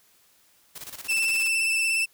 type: noise with tremolo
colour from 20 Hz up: white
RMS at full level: -38 dBFS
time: 0.75-1.48 s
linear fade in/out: 10 ms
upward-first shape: square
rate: 17 Hz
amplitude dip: 70%
type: tone with vibrato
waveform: 40% pulse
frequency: 2654 Hz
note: E7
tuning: 11 cents sharp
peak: -21 dBFS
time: 1.08-2.06 s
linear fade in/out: 20 ms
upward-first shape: triangle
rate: 17 Hz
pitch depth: 35 cents each way
effects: white hiss -61 dBFS RMS until 2.13 s